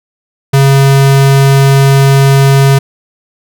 square tone, 137.1 Hz, C#3, 19 cents flat, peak -4 dBFS, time 0.53-2.79 s, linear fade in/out 10 ms, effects none

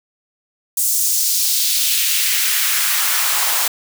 white noise with high-pass filter sweep, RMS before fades -17 dBFS, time 0.77-3.68 s, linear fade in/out 5 ms, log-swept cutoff 7900 to 730 Hz, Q 1.4, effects none

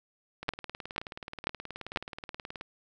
two click trains, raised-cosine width 0.3 ms, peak -10 / -23 dBFS, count 4 / 42, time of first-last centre 0.49-1.961 / 0.43-2.611 s, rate 2.04 / 18.8 Hz, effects none

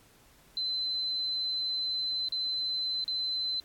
sine tone with dropouts, 4056 Hz, B7, 45 cents sharp, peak -29 dBFS, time 0.57-3.6 s, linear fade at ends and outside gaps 1 ms, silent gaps 2.286-2.322 / 3.042-3.079 s, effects pink hiss -60 dBFS RMS until 3.64 s + AAC 64 kbps

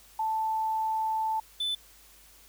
sine / triangle tone pair in turn, 880 / 3508 Hz, A5 / A7, 0 / -6 cents, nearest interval 2 octaves, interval 2394 cents, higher second, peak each -26 dBFS, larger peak neither, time 0.19-1.4 / 1.6-1.75 s, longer first, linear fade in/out 5 ms, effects added 50 Hz sine -61 dBFS peak until 2.48 s + white hiss -56 dBFS RMS until 2.48 s

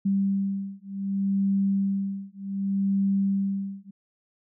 sine beating tone pair, 196 / 196.66 Hz, G3 / G3, 0 / +6 cents, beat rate 0.66 Hz, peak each -26 dBFS, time 0.05-3.91 s, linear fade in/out 10 ms, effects none

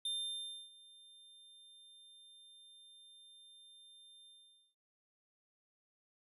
square tone with ADSR envelope, 3600 Hz, A7, 39 cents sharp, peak -36 dBFS, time 0.05-4.75 s, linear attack 4 ms, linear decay 640 ms, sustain -22 dB, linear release 480 ms, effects resampled to 32000 Hz

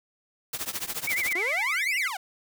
white noise with tremolo, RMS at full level -29 dBFS, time 0.53-1.33 s, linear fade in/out 5 ms, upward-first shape triangle, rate 14 Hz, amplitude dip 95%
sine tone with vibrato, 2150 Hz, C7, 47 cents sharp, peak -25 dBFS, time 1.07-2.08 s, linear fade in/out 5 ms, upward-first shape sine, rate 10 Hz, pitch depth 140 cents each way
sawtooth exponential two-way sweep, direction up then down, 330.7 to 2915 to 699 Hz, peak -27 dBFS, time 1.35-2.17 s, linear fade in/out 5 ms, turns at 1.96 s
effects none

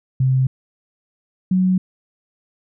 sine tone pair in turn, 130.81 / 185.31 Hz, C3 / F#3, 0 / +3 cents, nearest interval tritone, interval 603 cents, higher second, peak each -13 dBFS, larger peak neither, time 0.2-0.47 / 1.51-1.78 s, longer neither, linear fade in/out 5 ms, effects none

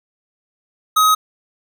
square tone, 1265 Hz, D#6, 28 cents sharp, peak -11 dBFS, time 0.96-1.15 s, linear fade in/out 10 ms, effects none

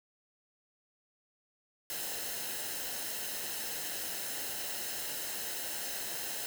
white noise with comb filter, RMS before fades -38 dBFS, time 1.9-6.46 s, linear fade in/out 0 ms, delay 0.86 ms, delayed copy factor -0.55, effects none

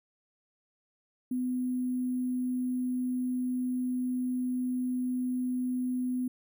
sine tone with sample-and-hold, 251.9 Hz, B3, 34 cents sharp, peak -28 dBFS, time 1.31-6.28 s, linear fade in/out 5 ms, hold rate 11025 Hz, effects none

